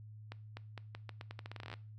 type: accelerating click train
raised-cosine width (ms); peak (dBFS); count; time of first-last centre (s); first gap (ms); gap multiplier
0.3; -29; 19; 0.32-1.739; 250; 0.83
effects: noise-tail reverb RT60 0.4 s tail -20 dB re dry + added 107 Hz sine -49 dBFS peak until 1.98 s